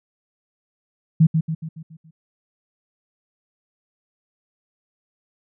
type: tone with echo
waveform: sine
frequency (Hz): 160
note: D#3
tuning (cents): +49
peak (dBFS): -9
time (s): 1.2-1.27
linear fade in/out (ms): 10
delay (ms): 140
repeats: 6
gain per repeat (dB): -6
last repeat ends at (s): 2.11
effects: none